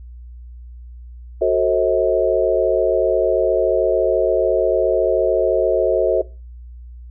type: chord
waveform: sine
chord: F# diminished seventh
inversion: none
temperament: just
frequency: 370 / 444 / 532.8 / 639.4 Hz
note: F#4 / A4 / C5 / Eb5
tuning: 0 / +16 / +31 / +47 cents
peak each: -19 dBFS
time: 1.41-6.22 s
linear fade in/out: 10 ms
effects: noise-tail reverb RT60 0.3 s tail -19 dB re dry + added 60 Hz sine -34 dBFS peak until 7.1 s